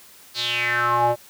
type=tone with band-pass filter sweep; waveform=square; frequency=119.7 Hz; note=A#2; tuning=46 cents sharp; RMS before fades=-21 dBFS; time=0.34-1.16 s; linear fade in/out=50 ms; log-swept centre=4500 to 630 Hz; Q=5.6; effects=white hiss -48 dBFS RMS until 1.29 s + high-pass 60 Hz 12 dB/octave